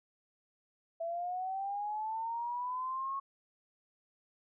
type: linear sweep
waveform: sine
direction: up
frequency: 659.3 to 1100 Hz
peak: -34 dBFS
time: 1-3.2 s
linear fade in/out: 10 ms
effects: none

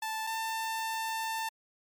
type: tone pair in turn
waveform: sawtooth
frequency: 880 / 893.3 Hz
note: A5 / A5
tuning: 0 / +26 cents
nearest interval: unison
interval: 26 cents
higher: second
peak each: -29 / -28 dBFS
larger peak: second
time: 0.02-0.27 / 0.27-1.49 s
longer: second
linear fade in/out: 5 ms
effects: MP3 96 kbps

